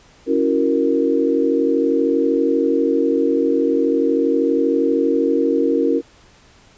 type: chord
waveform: sine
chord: F# dominant seventh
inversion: second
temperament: equal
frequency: 277.2 / 329.6 / 370 / 466.2 Hz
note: C#4 / E4 / F#4 / A#4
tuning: 0 / 0 / 0 / 0 cents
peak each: -19 / -20 / -23 / -18 dBFS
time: 0.26-6.02 s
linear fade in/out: 50 ms
effects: pink hiss -50 dBFS RMS until 6.77 s + resampled to 16000 Hz